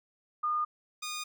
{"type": "tone pair in turn", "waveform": ["sine", "10% pulse"], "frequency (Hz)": [1219, 1226.8], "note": ["D#6", "D#6"], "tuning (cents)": [-36, -25], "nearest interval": "unison", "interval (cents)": 11, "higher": "second", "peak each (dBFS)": -27, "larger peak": "neither", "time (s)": [[0.43, 0.65], [1.02, 1.24]], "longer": "neither", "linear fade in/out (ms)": 10, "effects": []}